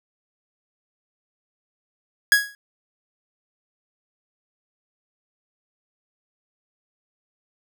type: tone with exponential decay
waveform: 45% pulse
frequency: 1661.2 Hz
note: G#6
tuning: in tune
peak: -9 dBFS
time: 2.32-2.55 s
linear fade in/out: 1 ms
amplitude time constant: 49 ms
effects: none